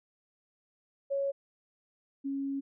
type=tone pair in turn; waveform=sine; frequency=554.4 / 275.4 Hz; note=C#5 / C#4; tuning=0 / -11 cents; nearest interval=octave; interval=1211 cents; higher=first; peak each=-28 / -31 dBFS; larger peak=first; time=1.1-1.32 / 2.24-2.61 s; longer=second; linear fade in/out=20 ms; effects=none